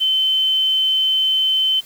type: tone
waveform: sine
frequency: 3070 Hz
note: G7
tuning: 37 cents flat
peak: -14 dBFS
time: 0-1.81 s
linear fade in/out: 20 ms
effects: white hiss -44 dBFS RMS until 1.85 s